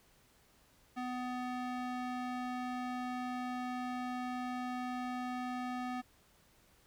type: tone with band-pass filter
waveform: square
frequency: 249.9 Hz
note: B3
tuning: 21 cents sharp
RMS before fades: -39 dBFS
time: 0.96-6.02 s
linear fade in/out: 20 ms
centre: 910 Hz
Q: 0.62
effects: pink hiss -67 dBFS RMS until 6.86 s